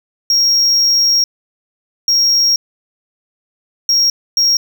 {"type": "tone bursts at uneven times", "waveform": "triangle", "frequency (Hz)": 5588, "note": "F8", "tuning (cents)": 0, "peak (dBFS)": -8, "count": 4, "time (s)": [[0.3, 1.24], [2.08, 2.56], [3.89, 4.1], [4.37, 4.57]], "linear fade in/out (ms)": 2, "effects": []}